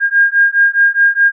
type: beating tone pair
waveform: sine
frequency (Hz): 1614 / 1618.8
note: G#6 / G#6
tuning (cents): -50 / -45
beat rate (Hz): 4.8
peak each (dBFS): -11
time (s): 0-1.32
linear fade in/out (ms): 50
effects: none